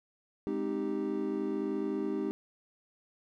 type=chord; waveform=triangle; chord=Ab major seventh; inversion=none; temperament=equal; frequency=207.7 / 261.6 / 311.1 / 392 Hz; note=Ab3 / C4 / Eb4 / G4; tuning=0 / 0 / 0 / 0 cents; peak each=-36 / -36 / -33 / -33 dBFS; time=0.47-2.31 s; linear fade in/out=0 ms; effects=none